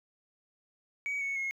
sine tone with pitch steps, 2264 / 2214 / 2164 Hz, C#7 / C#7 / C#7, +36 / -3 / -42 cents, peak -29 dBFS, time 1.06-1.51 s, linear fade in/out 0 ms, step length 150 ms, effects tanh soft clip ceiling -29 dBFS + 11-bit

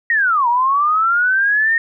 sine linear two-way sweep, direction down then up, 1906 to 932.3 to 1851 Hz, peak -12 dBFS, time 0.1-1.78 s, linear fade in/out 2 ms, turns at 0.48 s, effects none

